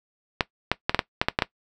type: clicks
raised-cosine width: 0.3 ms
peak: -3 dBFS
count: 9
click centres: 0.408 / 0.716 / 0.895 / 0.946 / 0.992 / 1.215 / 1.285 / 1.389 / 1.422 s
effects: noise-tail reverb RT60 0.1 s tail -18 dB re dry